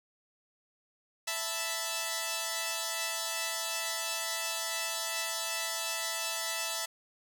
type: chord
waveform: 5% pulse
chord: E suspended fourth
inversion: none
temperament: equal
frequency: 659.3 / 880 / 987.8 Hz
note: E5 / A5 / B5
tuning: 0 / 0 / 0 cents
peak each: -24 / -25 / -28 dBFS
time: 1.27-6.86 s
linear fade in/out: 10 ms
effects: none